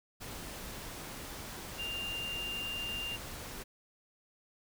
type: tone in noise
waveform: sine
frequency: 2794 Hz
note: F7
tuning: in tune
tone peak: -36 dBFS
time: 1.78-3.17 s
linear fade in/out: 20 ms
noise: pink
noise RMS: -44 dBFS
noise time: 0.2-3.64 s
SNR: +5 dB
effects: none